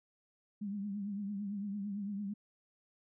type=tone with vibrato; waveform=sine; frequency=202.2 Hz; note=G#3; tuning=46 cents flat; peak=-36 dBFS; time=0.61-2.34 s; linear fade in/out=10 ms; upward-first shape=triangle; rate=8.9 Hz; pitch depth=81 cents each way; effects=none